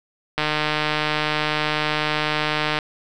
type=click train; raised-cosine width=0.3 ms; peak=-5 dBFS; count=367; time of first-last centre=0.38-2.788 s; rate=152 Hz; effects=none